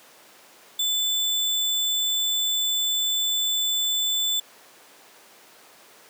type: tone with sample-and-hold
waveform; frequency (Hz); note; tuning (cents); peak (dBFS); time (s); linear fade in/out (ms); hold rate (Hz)
sine; 3501; A7; -9; -21; 0.79-4.4; 5; 11025
effects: pink hiss -50 dBFS RMS until 6.09 s + high-pass 400 Hz 12 dB/octave